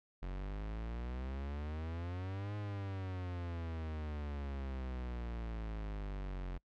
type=exponential two-way sweep; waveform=45% pulse; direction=up then down; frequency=44.66 to 104.5 to 44.66 Hz; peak=-39 dBFS; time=0.22-6.58 s; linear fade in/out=10 ms; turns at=2.56 s; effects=noise-tail reverb RT60 0.1 s tail -25 dB re dry + low-pass 3000 Hz 12 dB/octave